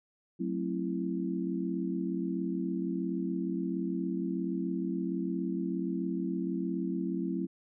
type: chord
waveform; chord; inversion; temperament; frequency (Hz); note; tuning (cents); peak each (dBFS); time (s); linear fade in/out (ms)
sine; F# half-diminished seventh; none; just; 185 / 222 / 266.4 / 333; F#3 / A3 / C4 / E4; 0 / +16 / +31 / +18; -34 / -39 / -36 / -35; 0.39-7.47; 20
effects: none